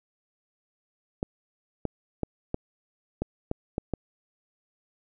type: clicks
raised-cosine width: 2 ms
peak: -14 dBFS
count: 8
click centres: 1.229 / 1.853 / 2.233 / 2.544 / 3.22 / 3.514 / 3.781 / 3.937 s
effects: none